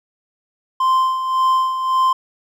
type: tone with tremolo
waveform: triangle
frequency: 1042 Hz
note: C6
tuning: 7 cents flat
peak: -10 dBFS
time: 0.8-2.13 s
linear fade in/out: 5 ms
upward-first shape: sine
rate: 1.8 Hz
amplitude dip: 60%
effects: none